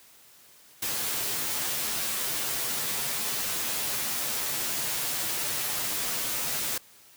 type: noise with comb filter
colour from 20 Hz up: white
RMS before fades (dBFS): -30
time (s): 0.82-6.78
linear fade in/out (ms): 5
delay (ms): 11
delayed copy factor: -0.75
effects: white hiss -55 dBFS RMS until 7.16 s + high-pass 60 Hz 12 dB/octave